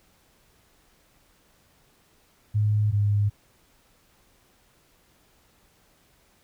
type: tone pair in turn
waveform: sine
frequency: 105.4 / 102.75 Hz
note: G#2 / G#2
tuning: +26 / -18 cents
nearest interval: unison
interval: 44 cents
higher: first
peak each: -19 dBFS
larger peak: neither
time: 2.54-2.92 / 2.92-3.3 s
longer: neither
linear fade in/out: 20 ms
effects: pink hiss -62 dBFS RMS until 6.43 s